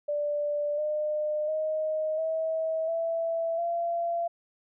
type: tone with pitch steps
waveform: sine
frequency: 587.3 / 605.2 / 623.7 / 642.7 / 662.3 / 682.5 Hz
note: D5 / D#5 / D#5 / E5 / E5 / F5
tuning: 0 / -48 / +4 / -44 / +8 / -40 cents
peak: -26 dBFS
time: 0.08-4.28 s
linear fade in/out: 10 ms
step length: 700 ms
effects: none